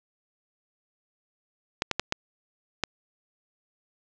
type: clicks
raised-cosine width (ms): 0.2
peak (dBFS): -7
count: 5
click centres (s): 1.821 / 1.913 / 1.996 / 2.124 / 2.837
effects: low-pass 7000 Hz 12 dB/octave + 8-bit